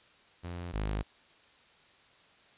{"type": "tone pair in turn", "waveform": "sawtooth", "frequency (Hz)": [87.31, 51.91], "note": ["F2", "G#1"], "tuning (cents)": [0, 0], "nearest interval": "major sixth", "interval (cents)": 900, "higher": "first", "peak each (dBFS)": [-34, -27], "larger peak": "second", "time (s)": [[0.43, 0.73], [0.73, 1.03]], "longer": "neither", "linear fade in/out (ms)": 20, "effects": ["white hiss -61 dBFS RMS until 2.57 s", "resampled to 8000 Hz"]}